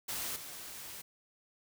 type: noise with level steps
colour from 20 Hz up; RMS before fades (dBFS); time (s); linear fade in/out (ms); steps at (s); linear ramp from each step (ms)
white; -38 / -46; 0.08-1.02; 10; 0.36; 2
effects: none